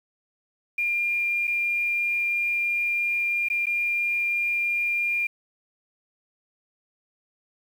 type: tone with dropouts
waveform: sine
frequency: 2401 Hz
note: D7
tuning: 38 cents sharp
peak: -22 dBFS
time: 0.78-5.27 s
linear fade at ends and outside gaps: 5 ms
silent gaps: 1.472-1.476 / 3.486-3.5 / 3.658-3.667 s
effects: 8-bit